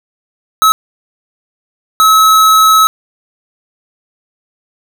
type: tone bursts at uneven times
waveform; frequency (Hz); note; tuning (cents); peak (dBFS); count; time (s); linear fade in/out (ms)
square; 1291; E6; -37; -5; 2; 0.62-0.72 / 2-2.87; 0
effects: none